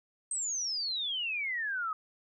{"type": "exponential sweep", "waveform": "sine", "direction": "down", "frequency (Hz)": [8400, 1244.5], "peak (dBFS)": -31, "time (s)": [0.31, 1.93], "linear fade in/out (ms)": 2, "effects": []}